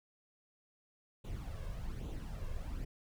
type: noise with flanger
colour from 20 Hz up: brown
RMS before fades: -41 dBFS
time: 1.24-2.85 s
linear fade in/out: 10 ms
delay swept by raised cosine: 0.28 to 1.88 ms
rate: 1.2 Hz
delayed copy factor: +0.6
effects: none